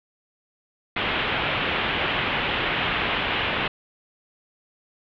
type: low-pass noise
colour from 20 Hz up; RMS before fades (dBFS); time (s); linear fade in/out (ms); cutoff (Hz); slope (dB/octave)
white; -25; 0.96-3.68; 5; 3300; 48
effects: none